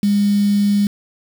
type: tone with quantisation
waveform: sine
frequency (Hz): 203.4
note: G#3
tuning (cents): -36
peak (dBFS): -12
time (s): 0.03-0.87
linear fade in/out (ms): 2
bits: 5
effects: none